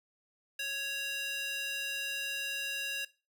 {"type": "tone with high-pass filter", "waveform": "square", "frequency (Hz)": 554.4, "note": "C#5", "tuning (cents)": 0, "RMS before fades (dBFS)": -36, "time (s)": [0.59, 3.05], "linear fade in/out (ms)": 5, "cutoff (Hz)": 2300, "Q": 3.2, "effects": ["noise-tail reverb RT60 0.3 s tail -19 dB re dry"]}